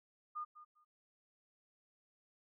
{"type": "tone with echo", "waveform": "sine", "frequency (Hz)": 1218, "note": "D#6", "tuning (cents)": -37, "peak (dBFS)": -39, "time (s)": [0.35, 0.45], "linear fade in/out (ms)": 20, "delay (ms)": 200, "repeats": 2, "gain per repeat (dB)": -14, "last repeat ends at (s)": 0.85, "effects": []}